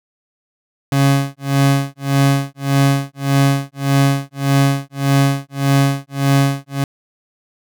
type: tone with tremolo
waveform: 30% pulse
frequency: 138.59 Hz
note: C#3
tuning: in tune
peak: -7 dBFS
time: 0.92-6.84 s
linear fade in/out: 2 ms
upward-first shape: sine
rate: 1.7 Hz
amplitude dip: 100%
effects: none